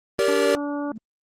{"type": "chord", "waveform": "square", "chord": "G minor", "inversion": "none", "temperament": "equal with one note detuned", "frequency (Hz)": [392, 466.2, 575.2], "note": ["G4", "Bb4", "D5"], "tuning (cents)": [0, 0, -36], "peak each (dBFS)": -23, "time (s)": [0.19, 0.55], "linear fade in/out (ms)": 0}
{"type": "harmonic tone", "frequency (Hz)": 289.1, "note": "D4", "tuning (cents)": -27, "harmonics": [1, 2, 3, 4, 5], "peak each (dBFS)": [-26, -32, -36, -38, -40], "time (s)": [0.28, 0.92], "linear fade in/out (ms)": 2}
{"type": "tone with exponential growth", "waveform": "sine", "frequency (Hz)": 220, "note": "A3", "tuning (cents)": 0, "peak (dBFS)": -30, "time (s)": [0.8, 0.98], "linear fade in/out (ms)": 5, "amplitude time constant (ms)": 37}
{"effects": ["low-pass 10000 Hz 12 dB/octave", "Opus 24 kbps"]}